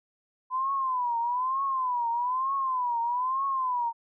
sine tone with vibrato, 1010 Hz, B5, 39 cents sharp, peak -25 dBFS, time 0.5-3.93 s, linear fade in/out 50 ms, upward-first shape triangle, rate 1.1 Hz, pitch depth 160 cents each way, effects none

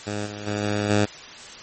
10% pulse tone with level steps, 103.83 Hz, G#2, in tune, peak -18 / -25 / -16 / -14 / -9 dBFS, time 0.06-1.06 s, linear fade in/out 20 ms, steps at 0.25 / 0.46 / 0.62 / 0.89 s, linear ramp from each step 20 ms, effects white hiss -40 dBFS RMS until 1.62 s + MP3 32 kbps

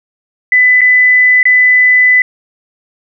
sine tone with dropouts, 2000 Hz, B6, 21 cents sharp, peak -4 dBFS, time 0.52-2.22 s, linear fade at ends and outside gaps 2 ms, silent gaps 0.809-0.815 / 1.43-1.454 s, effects none

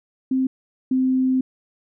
sine tone pair in turn, 261.6 / 259.3 Hz, C4 / C4, 0 / -15 cents, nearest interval unison, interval 15 cents, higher first, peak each -17 / -16 dBFS, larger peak second, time 0.31-0.47 / 0.91-1.41 s, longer second, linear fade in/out 5 ms, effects none

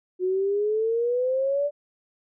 sine exponential sweep, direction up, 362.1 to 587.3 Hz, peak -21 dBFS, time 0.19-1.71 s, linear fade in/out 50 ms, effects none

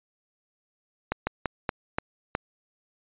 slowing click train, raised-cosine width 0.5 ms, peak -10 dBFS, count 6, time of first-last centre 1.12-2.351 s, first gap 150 ms, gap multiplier 1.25, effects resampled to 8000 Hz

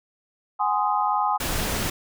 sine chord, Ab dominant seventh, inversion third, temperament just, 747.5 / 830.6 / 1038.3 / 1245.9 Hz, Gb5 / Ab5 / C6 / Eb6, +17 / 0 / -14 / +2 cents, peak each -29 / -23 / -26 / -26 dBFS, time 0.59-1.38 s, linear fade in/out 20 ms
pink noise, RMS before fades -26 dBFS, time 1.4-1.9 s, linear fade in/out 5 ms
effects none

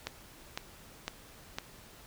click train, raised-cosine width 0.2 ms, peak -17 dBFS, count 4, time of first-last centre 0.07-1.585 s, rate 1.98 Hz, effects pink hiss -54 dBFS RMS until 2.06 s

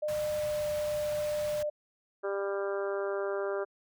sine tone with pitch glide, 604 to 598.4 Hz, D5 to D5, +48 to +32 cents, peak -29 dBFS, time 0.02-1.7 s, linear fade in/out 10 ms, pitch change -16 cents, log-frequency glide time 0.32-0.65 s
pink band-stop noise, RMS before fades -43 dBFS, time 0.08-1.63 s, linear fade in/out 5 ms, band 200 to 700 Hz, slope 48 dB/octave
harmonic tone, 198.3 Hz, G3, 20 cents sharp, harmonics 2 / 3 / 4 / 5 / 6 / 7 / 8, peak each -32 / -35 / -45 / -45 / -43 / -43 / -46 dBFS, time 2.23-3.65 s, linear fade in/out 20 ms
effects high-pass 60 Hz 12 dB/octave

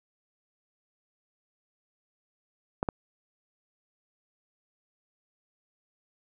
clicks, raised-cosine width 1 ms, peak -13 dBFS, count 2, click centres 2.829 / 2.888 s, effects none

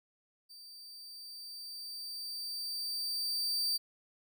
40% pulse tone with level ramp, 4643 Hz, D8, 21 cents flat, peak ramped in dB -49 to -28 dBFS, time 0.49-3.78 s, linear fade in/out 20 ms, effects none

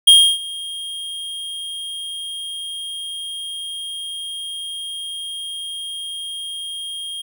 square tone with ADSR envelope, 3234 Hz, G#7, 47 cents flat, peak -5 dBFS, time 0.07-7.22 s, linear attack 9 ms, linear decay 300 ms, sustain -22 dB, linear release 11 ms, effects none

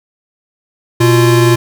square tone pair together, 122.05 / 345.2 Hz, B2 / F4, -20 / -20 cents, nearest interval octave + tritone, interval 1800 cents, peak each -10 dBFS, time 1-1.56 s, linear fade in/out 10 ms, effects none

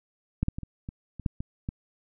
clicks, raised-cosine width 5 ms, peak -12 / -13 / -21 / -25 / -23 / -26 / -13 / -20 / -18 dBFS, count 9, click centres 0.43 / 0.484 / 0.585 / 0.633 / 0.889 / 1.197 / 1.262 / 1.405 / 1.689 s, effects none

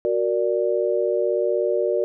sine chord, Gb augmented, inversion none, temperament equal, 370 / 466.2 / 587.3 Hz, Gb4 / Bb4 / D5, 0 / 0 / 0 cents, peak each -23 dBFS, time 0.05-2.04 s, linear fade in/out 0 ms, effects none

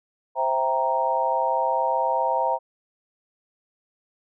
sine chord, C dominant seventh, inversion none, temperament equal, 523.3 / 659.3 / 784 / 932.3 Hz, C5 / E5 / G5 / Bb5, 0 / 0 / 0 / 0 cents, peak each -27 / -27 / -27 / -23 dBFS, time 0.35-2.59 s, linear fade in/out 50 ms, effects none

